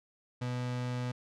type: tone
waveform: 35% pulse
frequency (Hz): 124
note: B2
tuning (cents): +7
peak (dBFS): -31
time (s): 0.41-1.12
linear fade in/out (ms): 10
effects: low-pass 6000 Hz 12 dB/octave